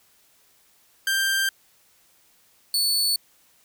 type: tone pair in turn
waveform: sawtooth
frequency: 1579 / 4451 Hz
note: G6 / C#8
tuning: +12 / +6 cents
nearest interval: octave + tritone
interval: 1794 cents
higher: second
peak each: -17 dBFS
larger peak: neither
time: 1.07-1.49 / 2.74-3.16 s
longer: neither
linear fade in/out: 2 ms
effects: white hiss -60 dBFS RMS until 3.64 s